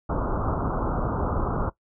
pink low-pass noise, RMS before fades -26 dBFS, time 0.09-1.7 s, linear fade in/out 10 ms, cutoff 1400 Hz, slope 96 dB/octave, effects noise-tail reverb RT60 0.1 s tail -17 dB re dry

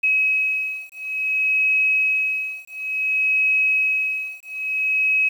sine beating tone pair, 2553 / 2553.57 Hz, D#7 / D#7, +44 / +44 cents, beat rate 0.57 Hz, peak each -21 dBFS, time 0.03-5.29 s, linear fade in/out 10 ms, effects 8-bit

